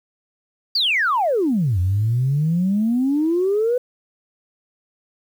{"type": "exponential two-way sweep", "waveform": "sine", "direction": "down then up", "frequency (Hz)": [4818, 87.31, 505], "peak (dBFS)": -15, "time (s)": [0.75, 3.78], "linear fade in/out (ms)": 5, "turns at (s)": 1.79, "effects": ["tanh soft clip ceiling -11 dBFS", "8-bit"]}